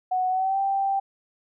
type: tone with pitch glide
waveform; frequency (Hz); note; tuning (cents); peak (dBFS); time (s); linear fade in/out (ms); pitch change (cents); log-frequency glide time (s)
sine; 740 to 784; F#5 to G5; 0 to 0; -21; 0.11-1; 10; +100; 0.29-0.59
effects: none